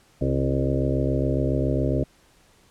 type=harmonic tone with a mistuned harmonic; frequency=67.2 Hz; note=C2; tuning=47 cents sharp; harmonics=1 / 2 / 4 / 5 / 6 / 7 / 8 / 9; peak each=-27 / -25 / -27 / -30 / -31 / -33 / -32 / -31 dBFS; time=0.21-2.04 s; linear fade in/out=5 ms; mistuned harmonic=4; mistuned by=-39 cents; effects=pink hiss -58 dBFS RMS until 2.7 s + low-pass 11000 Hz 12 dB/octave